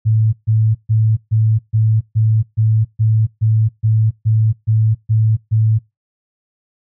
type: tone bursts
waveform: sine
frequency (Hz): 110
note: A2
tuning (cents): 0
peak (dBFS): -10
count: 14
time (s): 0.05-5.79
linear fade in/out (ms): 20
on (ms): 280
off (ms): 140
effects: noise-tail reverb RT60 0.2 s tail -22 dB re dry